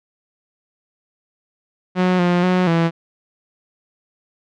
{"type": "tone with pitch steps", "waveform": "sawtooth", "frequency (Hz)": [182.7, 176.5, 182.6, 166.5], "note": ["F#3", "F3", "F#3", "E3"], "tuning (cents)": [-22, 19, -23, 18], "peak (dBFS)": -10, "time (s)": [1.95, 2.91], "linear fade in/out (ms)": 50, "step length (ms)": 240, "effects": ["low-pass 3000 Hz 12 dB/octave"]}